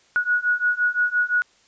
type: beating tone pair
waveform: sine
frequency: 1456 / 1461.8 Hz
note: F#6 / F#6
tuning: -28 / -21 cents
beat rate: 5.8 Hz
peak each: -22 / -21 dBFS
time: 0.16-1.42 s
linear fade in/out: 0 ms
effects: white hiss -58 dBFS RMS until 1.67 s + resampled to 16000 Hz